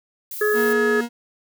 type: noise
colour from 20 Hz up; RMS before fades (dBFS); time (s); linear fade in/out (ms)
violet; -32; 0.31-0.73; 2
type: harmonic tone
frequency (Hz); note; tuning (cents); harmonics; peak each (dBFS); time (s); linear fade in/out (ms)
422; G#4; +28; 1 / 3 / 4; -18 / -29 / -22; 0.41-1.01; 5
type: tone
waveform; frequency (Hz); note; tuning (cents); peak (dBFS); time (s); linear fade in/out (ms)
40% pulse; 236.7; A#3; +27; -23; 0.53-1.09; 50
effects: none